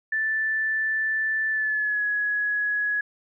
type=tone with pitch glide; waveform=sine; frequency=1760 to 1678.6 Hz; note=A6 to G#6; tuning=0 to +18 cents; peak=-22 dBFS; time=0.12-3.01 s; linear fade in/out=5 ms; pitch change=-82 cents; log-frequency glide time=1.5-2.04 s; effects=none